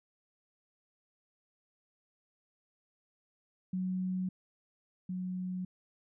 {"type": "tone pair in turn", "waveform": "sine", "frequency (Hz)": [185, 183.4], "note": ["F#3", "F#3"], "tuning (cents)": [0, -15], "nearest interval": "unison", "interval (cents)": 15, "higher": "first", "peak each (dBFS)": [-31, -34], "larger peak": "first", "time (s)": [[3.73, 4.29], [5.09, 5.65]], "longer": "neither", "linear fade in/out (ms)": 5, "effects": []}